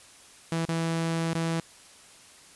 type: tone with dropouts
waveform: sawtooth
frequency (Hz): 164.81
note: E3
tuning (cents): 0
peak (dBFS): -22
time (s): 0.52-1.6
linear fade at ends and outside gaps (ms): 2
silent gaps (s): 0.652-0.687 / 1.335-1.35
effects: white hiss -52 dBFS RMS until 2.55 s + resampled to 24000 Hz